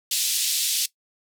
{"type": "band-pass noise", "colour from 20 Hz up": "pink", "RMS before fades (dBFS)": -24, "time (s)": [0.11, 0.86], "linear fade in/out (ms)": 5, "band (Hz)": [3300, 14000], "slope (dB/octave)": 24, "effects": ["noise-tail reverb RT60 0.1 s tail -18 dB re dry"]}